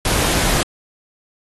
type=noise; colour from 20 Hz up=pink; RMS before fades=-18 dBFS; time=0.05-0.63 s; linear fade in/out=2 ms; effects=AAC 32 kbps